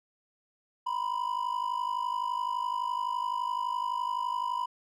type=ring-modulated tone; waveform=triangle; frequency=987.8 Hz; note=B5; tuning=in tune; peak=-24 dBFS; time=0.86-4.66 s; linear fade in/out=10 ms; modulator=25.9 Hz; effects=none